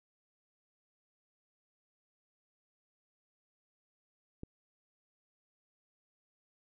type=click; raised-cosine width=3 ms; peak=-29 dBFS; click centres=4.434 s; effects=none